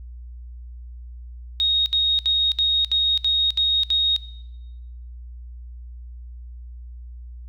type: tone bursts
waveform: sine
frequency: 3741 Hz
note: A#7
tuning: 5 cents sharp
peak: -17 dBFS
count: 8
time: 1.6-4.163 s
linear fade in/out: 0 ms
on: 260 ms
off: 69 ms
effects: noise-tail reverb RT60 1.0 s tail -17 dB re dry + added 60 Hz sine -35 dBFS peak until 7.48 s